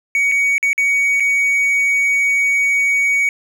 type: tone with dropouts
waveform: triangle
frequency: 2247 Hz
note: C#7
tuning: 23 cents sharp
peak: -11 dBFS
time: 0.15-3.29 s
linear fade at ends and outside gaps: 1 ms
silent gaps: 0.316-0.32 / 0.581-0.628 / 0.731-0.779 / 1.199-1.204 s
effects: none